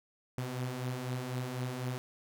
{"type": "beating tone pair", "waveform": "sawtooth", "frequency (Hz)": [123.47, 127.47], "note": ["B2", "C3"], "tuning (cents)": [0, -45], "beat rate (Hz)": 4, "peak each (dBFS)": [-37, -32], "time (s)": [0.38, 1.98], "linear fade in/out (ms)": 0, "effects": []}